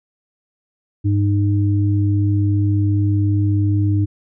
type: tone pair together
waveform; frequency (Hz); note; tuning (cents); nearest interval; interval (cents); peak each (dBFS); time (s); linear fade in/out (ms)
sine; 101.05 / 305.8; G#2 / D#4; -47 / -30; octave + perfect fifth; 1917; -14 / -21; 1.04-4.06; 20
effects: none